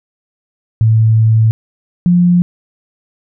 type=tone pair in turn; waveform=sine; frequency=111.1 / 176.36 Hz; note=A2 / F3; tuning=+17 / +17 cents; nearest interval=minor sixth; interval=800 cents; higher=second; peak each=-6 dBFS; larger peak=neither; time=0.81-1.51 / 2.06-2.42 s; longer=first; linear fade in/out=0 ms; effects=none